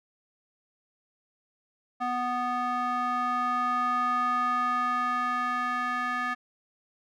square tone with band-pass filter sweep, 246.9 Hz, B3, in tune, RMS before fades -28 dBFS, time 2-6.35 s, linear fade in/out 20 ms, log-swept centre 1000 to 1500 Hz, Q 4.5, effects none

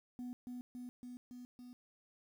sine tone with echo, 246.9 Hz, B3, in tune, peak -39 dBFS, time 0.19-0.33 s, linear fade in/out 0 ms, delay 280 ms, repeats 5, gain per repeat -2 dB, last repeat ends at 1.73 s, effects tanh soft clip ceiling -40 dBFS + 11-bit

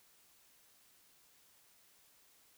silence, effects white hiss -67 dBFS RMS until 2.57 s

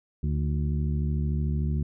harmonic tone with a mistuned harmonic, 73.42 Hz, D2, in tune, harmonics 1 / 2 / 3 / 4 / 5, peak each -26 / -28 / -34 / -44 / -44 dBFS, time 0.23-1.83 s, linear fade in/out 5 ms, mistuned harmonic 4, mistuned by +59 cents, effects none

